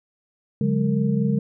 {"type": "tone cluster", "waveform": "sine", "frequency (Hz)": [141.7, 180.8, 205.5, 458.5], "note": ["C#3", "F#3", "G#3", "A#4"], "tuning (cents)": [38, -40, -18, -29], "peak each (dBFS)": [-23, -26, -21, -30], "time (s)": [0.61, 1.39], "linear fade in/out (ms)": 2, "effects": []}